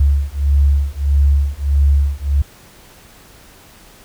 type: beating tone pair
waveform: sine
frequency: 69.8 / 71.4 Hz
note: C#2 / D2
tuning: +13 / -48 cents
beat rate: 1.6 Hz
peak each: -14 dBFS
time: 0-2.42 s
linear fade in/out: 5 ms
effects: pink hiss -44 dBFS RMS until 4.04 s